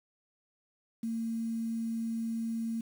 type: tone with quantisation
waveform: sine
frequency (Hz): 227.4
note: A#3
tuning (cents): -43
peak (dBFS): -31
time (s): 1.03-2.81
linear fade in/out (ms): 5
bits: 9
effects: none